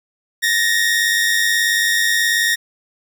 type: tone pair together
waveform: sawtooth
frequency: 1769 / 1867.5 Hz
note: A6 / A#6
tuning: +9 / +3 cents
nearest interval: minor second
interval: 94 cents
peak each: -17 / -12 dBFS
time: 0.42-2.56 s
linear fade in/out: 20 ms
effects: 8-bit